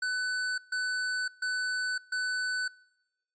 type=tone bursts; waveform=square; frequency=1500 Hz; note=F#6; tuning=23 cents sharp; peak=-29 dBFS; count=4; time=0.02-2.68 s; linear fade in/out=5 ms; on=560 ms; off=140 ms; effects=noise-tail reverb RT60 1.0 s tail -26 dB re dry + resampled to 16000 Hz